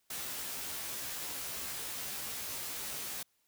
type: noise with comb filter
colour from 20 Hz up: white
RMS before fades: -40 dBFS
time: 0.1-3.23 s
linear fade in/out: 5 ms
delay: 15 ms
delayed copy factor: +0.8
effects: white hiss -75 dBFS RMS until 3.47 s